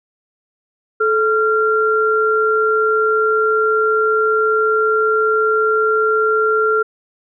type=tone pair together; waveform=sine; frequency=434.7 / 1380 Hz; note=A4 / F6; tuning=-21 / -21 cents; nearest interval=octave + minor sixth; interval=2000 cents; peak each=-15 dBFS; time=1-6.83 s; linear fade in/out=10 ms; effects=none